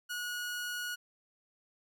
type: tone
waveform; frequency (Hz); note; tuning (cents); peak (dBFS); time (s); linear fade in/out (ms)
sawtooth; 1454; F#6; -31; -32; 0.09-0.96; 20
effects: none